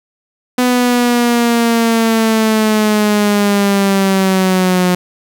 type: linear sweep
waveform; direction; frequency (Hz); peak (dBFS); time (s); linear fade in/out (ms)
sawtooth; down; 250 to 179.4; -6; 0.58-4.95; 5
effects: 8-bit